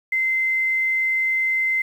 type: tone with quantisation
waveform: sine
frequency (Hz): 2071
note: C7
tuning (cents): -18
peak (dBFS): -18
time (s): 0.12-1.82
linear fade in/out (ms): 5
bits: 8
effects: none